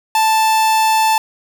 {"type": "tone", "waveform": "45% pulse", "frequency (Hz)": 880, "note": "A5", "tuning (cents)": 0, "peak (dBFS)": -11, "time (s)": [0.15, 1.18], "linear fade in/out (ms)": 2, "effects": []}